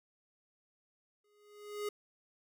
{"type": "tone with exponential growth", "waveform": "square", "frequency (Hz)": 415.3, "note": "G#4", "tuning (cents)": 0, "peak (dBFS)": -34, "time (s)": [1.24, 1.89], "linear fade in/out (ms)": 5, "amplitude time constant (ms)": 140, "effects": []}